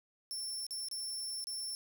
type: tone with dropouts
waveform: 25% pulse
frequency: 5390 Hz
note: E8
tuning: 38 cents sharp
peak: -33 dBFS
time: 0.31-1.75 s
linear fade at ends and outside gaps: 0 ms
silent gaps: 0.666-0.708 / 0.885-0.913 / 1.441-1.47 s
effects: none

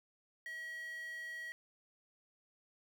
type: tone with high-pass filter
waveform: square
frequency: 639 Hz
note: D#5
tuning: 46 cents sharp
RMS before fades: -45 dBFS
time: 0.46-1.52 s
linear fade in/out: 0 ms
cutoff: 1800 Hz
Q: 9.1
effects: none

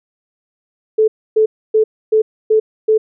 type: tone bursts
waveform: sine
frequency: 435.7 Hz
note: A4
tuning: 17 cents flat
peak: -8 dBFS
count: 6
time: 0.98-2.98 s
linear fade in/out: 10 ms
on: 100 ms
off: 280 ms
effects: none

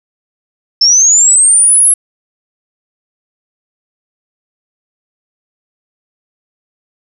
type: linear sweep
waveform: sine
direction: up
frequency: 5274 to 11000 Hz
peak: -4 dBFS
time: 0.81-1.94 s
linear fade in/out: 5 ms
effects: none

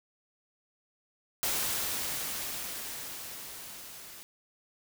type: noise with level ramp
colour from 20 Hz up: white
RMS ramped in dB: -30 to -48 dBFS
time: 1.43-4.23 s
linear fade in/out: 0 ms
effects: none

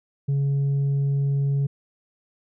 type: tone with tanh clipping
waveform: sine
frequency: 139.6 Hz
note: C#3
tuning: 13 cents sharp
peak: -20 dBFS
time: 0.28-1.67 s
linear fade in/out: 10 ms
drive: 2 dB
effects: none

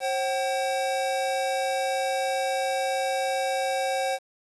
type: tone pair together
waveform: square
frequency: 536 / 763 Hz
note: C5 / G5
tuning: +42 / -47 cents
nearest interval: tritone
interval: 611 cents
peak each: -28 dBFS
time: 0-4.19 s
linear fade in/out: 50 ms
effects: resampled to 24000 Hz + 8-bit

